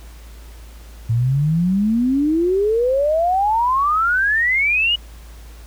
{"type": "exponential sweep", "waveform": "sine", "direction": "up", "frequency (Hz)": [110.6, 2960], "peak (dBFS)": -14, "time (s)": [1.09, 4.96], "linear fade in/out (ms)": 10, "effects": ["added 56 Hz sine -36 dBFS peak until 5.66 s", "pink hiss -47 dBFS RMS until 5.66 s"]}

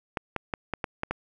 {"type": "clicks", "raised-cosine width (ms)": 0.5, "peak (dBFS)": -13, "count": 7, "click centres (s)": [0.172, 0.363, 0.538, 0.737, 0.842, 1.034, 1.11], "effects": []}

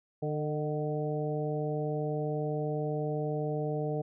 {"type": "harmonic tone with a mistuned harmonic", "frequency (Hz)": 150, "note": "D3", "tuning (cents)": 37, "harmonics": [1, 2, 3, 4, 5], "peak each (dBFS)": [-33, -39, -34, -38, -41], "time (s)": [0.22, 4.02], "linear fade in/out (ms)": 10, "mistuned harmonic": 4, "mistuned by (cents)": 35, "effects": []}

